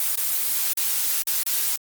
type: noise with dropouts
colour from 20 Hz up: blue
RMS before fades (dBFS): -23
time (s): 0-1.76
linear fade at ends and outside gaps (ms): 2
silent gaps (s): 0.156-0.173 / 0.733-0.772 / 1.223-1.271 / 1.431-1.463
effects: Opus 24 kbps